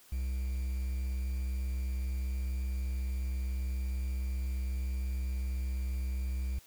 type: tone with quantisation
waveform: triangle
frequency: 64.1 Hz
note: C2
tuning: 35 cents flat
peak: -29 dBFS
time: 0.12-6.59 s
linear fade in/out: 5 ms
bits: 9
effects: white hiss -59 dBFS RMS until 6.66 s